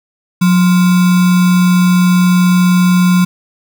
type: tone with sample-and-hold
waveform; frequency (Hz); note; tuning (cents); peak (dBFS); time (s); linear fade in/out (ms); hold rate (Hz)
sine; 180.3; F#3; -45; -6; 0.41-3.25; 10; 1225
effects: none